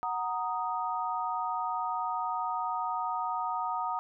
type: chord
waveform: sine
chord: D# minor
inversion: first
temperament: equal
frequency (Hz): 740 / 932.3 / 1244.5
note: F#5 / A#5 / D#6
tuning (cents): 0 / 0 / 0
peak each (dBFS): -35 / -33 / -34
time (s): 0.03-3.99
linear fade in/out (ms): 0
effects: none